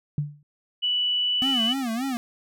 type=tone with exponential decay; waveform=sine; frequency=146.83 Hz; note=D3; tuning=in tune; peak=-19 dBFS; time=0.18-0.43 s; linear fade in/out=2 ms; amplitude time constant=54 ms
type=tone with pitch glide; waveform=sine; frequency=2960 to 2977 Hz; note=F#7 to F#7; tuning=0 to +10 cents; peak=-21 dBFS; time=0.82-1.74 s; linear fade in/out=20 ms; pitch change=+10 cents; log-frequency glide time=1.18-1.57 s
type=tone with vibrato; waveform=square; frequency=246.9 Hz; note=B3; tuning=in tune; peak=-26 dBFS; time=1.42-2.17 s; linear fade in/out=0 ms; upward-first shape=sine; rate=3.5 Hz; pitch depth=180 cents each way
effects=none